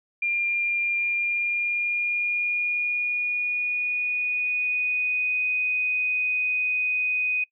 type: tone with pitch glide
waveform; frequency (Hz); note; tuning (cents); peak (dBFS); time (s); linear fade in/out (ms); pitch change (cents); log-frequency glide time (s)
sine; 2398 to 2494; D7 to D#7; +36 to +3; -22; 0.22-7.44; 5; +67; 0.97-5.43
effects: noise-tail reverb RT60 0.1 s tail -22 dB re dry